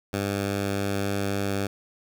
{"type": "tone", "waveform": "10% pulse", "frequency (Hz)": 99.6, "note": "G2", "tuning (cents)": 28, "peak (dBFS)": -17, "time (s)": [0.13, 1.67], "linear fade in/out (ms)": 5, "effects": []}